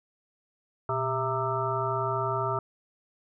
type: harmonic tone with a mistuned harmonic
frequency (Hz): 132.1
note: C3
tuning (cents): +17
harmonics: 1 / 3 / 5 / 7 / 9 / 10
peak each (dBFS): -33 / -33 / -33 / -33 / -33 / -33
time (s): 0.89-2.59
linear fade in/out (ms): 2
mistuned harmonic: 1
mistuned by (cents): -150
effects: none